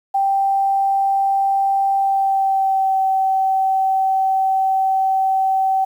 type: tone with pitch glide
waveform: sine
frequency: 784 to 767.4 Hz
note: G5 to G5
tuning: 0 to -37 cents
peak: -14 dBFS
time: 0.14-5.85 s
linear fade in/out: 10 ms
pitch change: -37 cents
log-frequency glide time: 1.98-3.01 s
effects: 8-bit